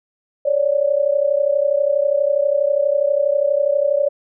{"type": "tone pair together", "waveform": "sine", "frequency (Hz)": [554.4, 586.7], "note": ["C#5", "D5"], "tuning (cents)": [0, -2], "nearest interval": "minor second", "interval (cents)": 98, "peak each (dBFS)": -17, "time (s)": [0.45, 4.09], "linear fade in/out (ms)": 10, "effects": []}